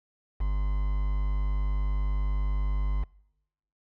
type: tone with quantisation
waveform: triangle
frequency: 50 Hz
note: G1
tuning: 35 cents sharp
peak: -22 dBFS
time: 0.4-3.04 s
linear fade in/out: 10 ms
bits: 7
effects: noise-tail reverb RT60 0.9 s tail -25 dB re dry + low-pass 2000 Hz 12 dB/octave